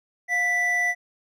triangle tone pair together, 707.2 / 1975.5 Hz, F5 / B6, +22 / 0 cents, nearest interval octave + tritone, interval 1778 cents, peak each -28 / -19 dBFS, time 0.28-0.95 s, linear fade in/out 50 ms, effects none

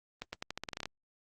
accelerating click train, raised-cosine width 0.2 ms, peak -20 dBFS, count 12, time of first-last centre 0.22-0.856 s, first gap 110 ms, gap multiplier 0.86, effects Opus 32 kbps

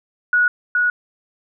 sine tone with echo, 1460 Hz, F#6, 24 cents flat, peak -12 dBFS, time 0.33-0.48 s, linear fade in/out 2 ms, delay 420 ms, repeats 1, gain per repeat -2 dB, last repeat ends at 0.9 s, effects none

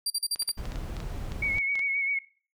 25% pulse tone bursts, 4719 Hz, D8, 7 cents sharp, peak -21 dBFS, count 6, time 0.06-0.517 s, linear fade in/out 5 ms, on 42 ms, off 41 ms
clicks, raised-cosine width 0.2 ms, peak -24 dBFS, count 12, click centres 0.359 / 0.423 / 0.491 / 0.655 / 0.72 / 0.758 / 0.967 / 1.003 / 1.32 / 1.584 / 1.755 / 1.793 s
brown noise, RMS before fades -35 dBFS, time 0.57-1.59 s, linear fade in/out 10 ms
sine tone with vibrato, 2217 Hz, C#7, in tune, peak -25 dBFS, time 1.42-2.19 s, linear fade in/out 5 ms, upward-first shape sine, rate 7.6 Hz, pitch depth 37 cents each way
effects noise-tail reverb RT60 0.4 s tail -19 dB re dry

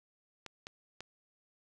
clicks, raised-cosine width 0.2 ms, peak -26 dBFS, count 3, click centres 0.463 / 0.669 / 1.006 s, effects none

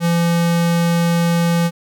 square tone, 170 Hz, F3, 46 cents flat, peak -14 dBFS, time 0-1.71 s, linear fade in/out 50 ms, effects none

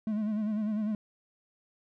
triangle tone with vibrato, 213.1 Hz, G#3, 45 cents sharp, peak -26 dBFS, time 0.07-0.95 s, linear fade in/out 2 ms, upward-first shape sine, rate 10 Hz, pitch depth 60 cents each way, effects none

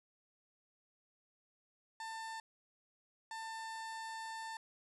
30% pulse tone bursts at uneven times, 894 Hz, A5, 27 cents sharp, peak -40 dBFS, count 2, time 2-2.4 / 3.31-4.57 s, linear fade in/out 2 ms, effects resampled to 24000 Hz

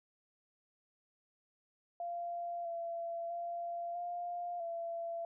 sine tone with pitch steps, 691 / 677 / 688 / 701 / 675 Hz, F5 / E5 / F5 / F5 / E5, -19 / +46 / -26 / +6 / +41 cents, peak -37 dBFS, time 2-5.25 s, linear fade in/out 2 ms, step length 650 ms, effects none

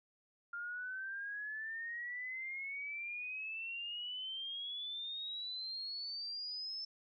sine exponential sweep, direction up, 1396.9 to 5300 Hz, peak -40 dBFS, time 0.53-6.85 s, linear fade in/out 5 ms, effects none

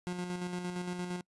30% pulse tone with tremolo, 178.7 Hz, F3, 40 cents sharp, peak -31 dBFS, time 0.07-1.21 s, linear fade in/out 0 ms, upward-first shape square, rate 8.7 Hz, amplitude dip 40%, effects noise-tail reverb RT60 0.1 s tail -25 dB re dry + resampled to 24000 Hz

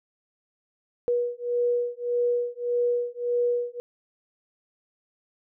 sine beating tone pair, 482.5 / 484.2 Hz, B4 / B4, -40 / -34 cents, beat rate 1.7 Hz, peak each -26 dBFS, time 1.08-3.8 s, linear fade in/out 0 ms, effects none

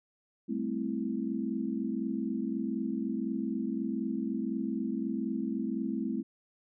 sine chord, A minor seventh, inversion third, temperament equal, 196 / 220 / 261.6 / 329.6 Hz, G3 / A3 / C4 / E4, 0 / 0 / 0 / 0 cents, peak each -38 / -34 / -35 / -37 dBFS, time 0.48-6.23 s, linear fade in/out 20 ms, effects none

